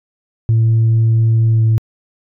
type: tone with pitch glide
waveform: sine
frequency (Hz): 113 to 111.51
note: A2 to A2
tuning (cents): +47 to +24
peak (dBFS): -7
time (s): 0.49-1.78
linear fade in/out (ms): 0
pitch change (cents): -23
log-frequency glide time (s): 1.45-1.65
effects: tanh soft clip ceiling -7 dBFS